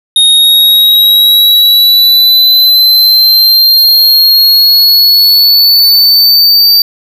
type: exponential sweep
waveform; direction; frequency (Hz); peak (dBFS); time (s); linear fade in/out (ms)
square; up; 3719 to 4644; -3; 0.16-6.82; 2
effects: none